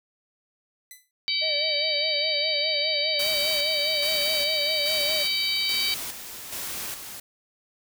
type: tone with exponential decay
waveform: 5% pulse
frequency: 2007 Hz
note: B6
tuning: 27 cents sharp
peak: -30 dBFS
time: 0.91-1.11 s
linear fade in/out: 1 ms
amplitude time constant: 42 ms
type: harmonic tone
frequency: 766 Hz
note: G5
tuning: 40 cents flat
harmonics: 3 / 4 / 5 / 6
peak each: -30 / -31 / -29 / -26 dBFS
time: 1.28-5.94 s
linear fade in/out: 0 ms
type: tone with vibrato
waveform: triangle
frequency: 606 Hz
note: D#5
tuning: 46 cents flat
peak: -28 dBFS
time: 1.41-5.24 s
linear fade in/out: 20 ms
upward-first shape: sine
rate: 4.9 Hz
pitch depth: 84 cents each way
type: noise with tremolo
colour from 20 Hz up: white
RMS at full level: -33 dBFS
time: 3.19-7.2 s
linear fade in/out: 5 ms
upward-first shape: square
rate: 1.2 Hz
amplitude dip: 50%
effects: none